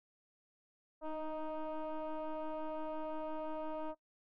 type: tone with frequency modulation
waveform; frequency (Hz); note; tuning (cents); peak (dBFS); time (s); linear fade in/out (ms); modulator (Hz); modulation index
sine; 313.9; D#4; +15; -35; 1.01-3.95; 50; 311; 2.2
effects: noise-tail reverb RT60 0.1 s tail -21 dB re dry + tanh soft clip ceiling -36 dBFS